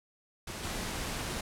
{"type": "noise with level steps", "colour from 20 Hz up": "pink", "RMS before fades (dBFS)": [-40, -36], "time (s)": [0.47, 1.41], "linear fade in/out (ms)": 5, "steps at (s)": 0.63, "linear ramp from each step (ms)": 10, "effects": ["low-pass 11000 Hz 12 dB/octave"]}